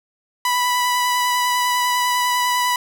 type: tone with vibrato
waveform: sawtooth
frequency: 987.8 Hz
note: B5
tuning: in tune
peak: -13 dBFS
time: 0.45-2.76 s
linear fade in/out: 2 ms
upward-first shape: sine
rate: 10 Hz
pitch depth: 12 cents each way
effects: none